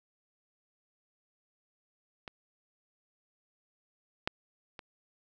clicks, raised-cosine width 0.3 ms, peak -25 / -13 / -27 dBFS, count 3, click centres 2.278 / 4.275 / 4.792 s, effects none

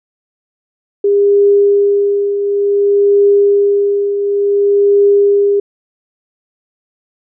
sine tone with tremolo, 403.9 Hz, G#4, 48 cents flat, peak -5 dBFS, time 1.04-5.6 s, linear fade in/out 5 ms, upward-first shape triangle, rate 0.56 Hz, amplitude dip 60%, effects none

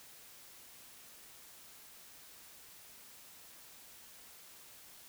silence, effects white hiss -56 dBFS RMS until 5.08 s

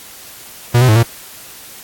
45% pulse tone with pitch steps, 120.4 / 127.6 / 108.2 / 116.1 Hz, B2 / C3 / A2 / A#2, -44 / -43 / -29 / -7 cents, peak -7 dBFS, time 0.74-1.032 s, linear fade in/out 10 ms, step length 73 ms, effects white hiss -36 dBFS RMS until 1.83 s + AAC 64 kbps

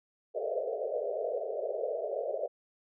white band-pass noise, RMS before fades -34 dBFS, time 0.34-2.48 s, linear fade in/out 20 ms, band 410 to 670 Hz, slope 96 dB/octave, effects none

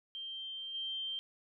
sine tone with level steps, 3149 Hz, G7, 7 cents sharp, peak -40 / -36 dBFS, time 0.15-1.19 s, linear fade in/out 0 ms, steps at 0.74 s, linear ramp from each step 10 ms, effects none

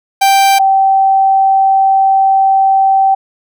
45% pulse / sine tone pair in turn, 784 / 775 Hz, G5 / G5, 0 / -20 cents, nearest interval unison, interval 20 cents, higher first, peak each -6 dBFS, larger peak neither, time 0.21-0.59 / 0.59-3.15 s, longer second, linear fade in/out 10 ms, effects none

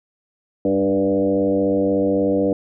sine tone with frequency modulation, 392 Hz, G4, in tune, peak -15 dBFS, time 0.65-2.53 s, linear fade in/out 2 ms, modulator 96.3 Hz, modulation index 2, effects none

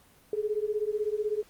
sine beating tone pair, 415.3 / 431.3 Hz, G#4 / A4, 0 / -35 cents, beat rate 16 Hz, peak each -30 dBFS, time 0.33-1.43 s, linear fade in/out 2 ms, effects pink hiss -59 dBFS RMS until 1.49 s + Opus 32 kbps

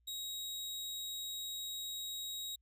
sawtooth tone, 3803 Hz, A#7, 34 cents sharp, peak -37 dBFS, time 0.07-2.56 s, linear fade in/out 10 ms, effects added 59 Hz sine -70 dBFS peak until 2.61 s

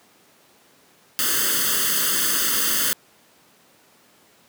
white noise with comb filter, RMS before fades -21 dBFS, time 1.19-2.93 s, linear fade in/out 0 ms, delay 0.63 ms, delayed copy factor +0.95, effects pink hiss -55 dBFS RMS until 4.48 s + high-pass 200 Hz 12 dB/octave

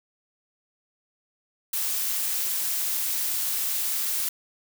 blue noise, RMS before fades -27 dBFS, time 1.73-4.29 s, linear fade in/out 5 ms, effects none

